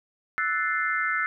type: chord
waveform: sine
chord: F# half-diminished seventh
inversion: third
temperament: equal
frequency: 1318.5 / 1480 / 1760 / 2093 Hz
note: E6 / F#6 / A6 / C7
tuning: 0 / 0 / 0 / 0 cents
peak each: -29 dBFS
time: 0.38-1.26 s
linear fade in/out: 0 ms
effects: none